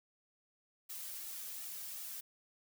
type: noise with flanger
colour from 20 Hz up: blue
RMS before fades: -45 dBFS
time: 0.89-2.21 s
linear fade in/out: 10 ms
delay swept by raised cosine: 1.9 to 2.9 ms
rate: 2.7 Hz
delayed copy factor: -0.6
effects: none